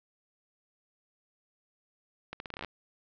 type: accelerating click train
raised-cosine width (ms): 0.3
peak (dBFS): -22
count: 11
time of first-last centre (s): 2.33-2.647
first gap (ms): 71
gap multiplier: 0.8
effects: low-pass 5000 Hz 12 dB/octave